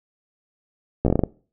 slowing click train, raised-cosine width 2 ms, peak -5 dBFS, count 8, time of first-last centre 1.05-1.236 s, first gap 14 ms, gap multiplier 1.21, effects noise-tail reverb RT60 0.4 s tail -22 dB re dry

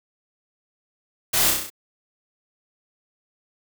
white noise with echo, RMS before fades -21 dBFS, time 1.33-1.51 s, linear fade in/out 10 ms, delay 32 ms, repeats 6, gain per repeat -3 dB, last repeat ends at 1.702 s, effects none

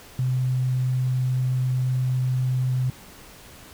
sine tone, 128 Hz, C3, 38 cents flat, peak -20 dBFS, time 0.19-2.9 s, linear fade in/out 2 ms, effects pink hiss -46 dBFS RMS until 3.73 s

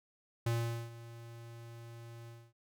square tone with ADSR envelope, 116.54 Hz, A#2, in tune, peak -30 dBFS, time 0.46-2.53 s, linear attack 6 ms, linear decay 430 ms, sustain -18 dB, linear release 250 ms, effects none

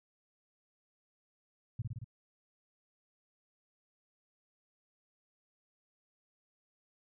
sine tone with echo, 116.54 Hz, A#2, in tune, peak -32 dBFS, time 1.79-1.82 s, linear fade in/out 5 ms, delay 56 ms, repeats 4, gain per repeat -2 dB, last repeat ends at 2.044 s, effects none

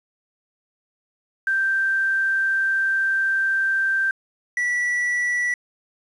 sine / triangle tone pair in turn, 1568 / 1953.2 Hz, G6 / B6, 0 / -20 cents, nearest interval major third, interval 380 cents, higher second, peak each -18 dBFS, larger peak neither, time 1.47-4.11 / 4.57-5.54 s, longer first, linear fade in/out 2 ms, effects resampled to 24000 Hz + 8-bit

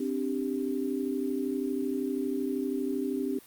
sine chord, C suspended second, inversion none, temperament just, 261.6 / 294.3 / 392.4 Hz, C4 / D4 / G4, 0 / +4 / +2 cents, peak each -31 / -33 / -33 dBFS, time 0-3.39 s, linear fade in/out 5 ms, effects white hiss -54 dBFS RMS until 3.46 s + Opus 48 kbps

